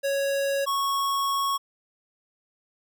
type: tone pair in turn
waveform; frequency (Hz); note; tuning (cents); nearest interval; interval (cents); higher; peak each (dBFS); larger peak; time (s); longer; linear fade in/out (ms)
square; 554.4 / 1104.3; C#5 / C#6; 0 / -7; octave; 1193; second; -24 / -24; neither; 0.03-0.66 / 0.66-1.58; second; 20
effects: none